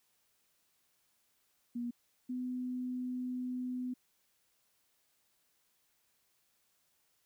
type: tone pair in turn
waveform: sine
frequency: 240 / 251.3 Hz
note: B3 / B3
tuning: -49 / +30 cents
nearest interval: minor second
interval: 79 cents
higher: second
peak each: -35 / -35 dBFS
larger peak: neither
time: 1.75-1.91 / 2.29-3.94 s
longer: second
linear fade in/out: 10 ms
effects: white hiss -75 dBFS RMS until 7.25 s